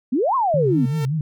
sine exponential two-way sweep, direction up then down, 225.3 to 1106 to 225.3 Hz, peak -16 dBFS, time 0.12-0.86 s, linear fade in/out 10 ms, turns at 0.35 s
sawtooth tone with exponential growth, 451 Hz, A4, 43 cents sharp, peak -23 dBFS, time 0.49-1.05 s, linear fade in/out 0 ms, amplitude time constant 120 ms
sine tone with vibrato, 144.8 Hz, D3, 24 cents flat, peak -19 dBFS, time 0.54-1.21 s, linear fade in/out 2 ms, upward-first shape sine, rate 5.3 Hz, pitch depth 180 cents each way
effects none

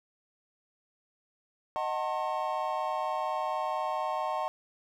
triangle chord, D# diminished seventh, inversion none, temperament just, 622.3 / 746.7 / 896 / 1075.3 Hz, D#5 / F#5 / A5 / C6, 0 / +16 / +31 / +47 cents, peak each -33 dBFS, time 1.76-4.48 s, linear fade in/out 0 ms, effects none

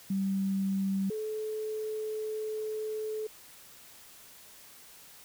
sine tone pair in turn, 194.1 / 432.5 Hz, G3 / A4, -17 / -30 cents, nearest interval octave + major second, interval 1387 cents, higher second, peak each -27 / -32 dBFS, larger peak first, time 0.1-1.1 / 1.1-3.27 s, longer second, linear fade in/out 5 ms, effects white hiss -53 dBFS RMS until 5.24 s

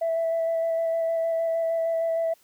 sine tone with vibrato, 659.3 Hz, E5, in tune, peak -21 dBFS, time 0.01-2.34 s, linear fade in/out 10 ms, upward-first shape square, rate 6.5 Hz, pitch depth 10 cents each way, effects tanh soft clip ceiling -19 dBFS + white hiss -61 dBFS RMS until 2.43 s

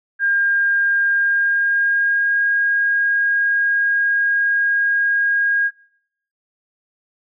sine tone with pitch glide, 1609 to 1630.5 Hz, G6 to G#6, +45 to -32 cents, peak -14 dBFS, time 0.19-5.71 s, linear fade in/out 50 ms, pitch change +23 cents, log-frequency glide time 1.12-2.44 s, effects noise-tail reverb RT60 0.7 s tail -24 dB re dry

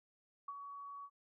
sine tone with ADSR envelope, 1128 Hz, C#6, 30 cents sharp, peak -40 dBFS, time 0.48-1.1 s, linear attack 5 ms, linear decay 44 ms, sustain -6 dB, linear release 61 ms, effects none

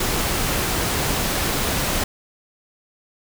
pink noise, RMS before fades -22 dBFS, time 0-2.04 s, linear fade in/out 5 ms, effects none

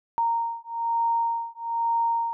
sine beating tone pair, 926 / 927.1 Hz, A#5 / A#5, -12 / -10 cents, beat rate 1.1 Hz, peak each -26 dBFS, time 0.18-2.33 s, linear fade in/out 0 ms, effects none

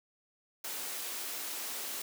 white high-pass noise, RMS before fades -39 dBFS, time 0.64-2.02 s, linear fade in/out 5 ms, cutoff 240 Hz, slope 24 dB/octave, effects none

